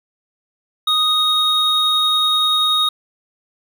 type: tone pair together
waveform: triangle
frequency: 1244.5 / 3744 Hz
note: D#6 / A#7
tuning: 0 / +7 cents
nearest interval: octave + perfect fifth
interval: 1907 cents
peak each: -18 / -13 dBFS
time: 0.87-2.89 s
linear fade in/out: 5 ms
effects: none